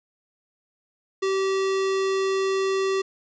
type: tone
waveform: square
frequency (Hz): 385.7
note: G4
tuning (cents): -28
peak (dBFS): -22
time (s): 1.22-3.02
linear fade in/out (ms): 10
effects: resampled to 16000 Hz + 9-bit